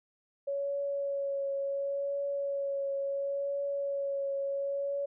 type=tone with vibrato; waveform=sine; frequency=558 Hz; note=C#5; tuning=11 cents sharp; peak=-30 dBFS; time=0.47-5.06 s; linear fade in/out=10 ms; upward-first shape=triangle; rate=0.71 Hz; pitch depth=18 cents each way; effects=none